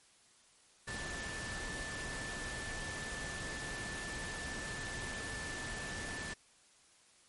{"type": "tone in noise", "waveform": "sine", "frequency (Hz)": 1760, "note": "A6", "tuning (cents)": 0, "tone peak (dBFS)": -43, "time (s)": [0.87, 6.34], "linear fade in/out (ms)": 10, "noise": "pink", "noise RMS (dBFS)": -43, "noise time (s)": [0.87, 6.34], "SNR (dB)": -3, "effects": ["white hiss -65 dBFS RMS until 7.28 s", "MP3 48 kbps"]}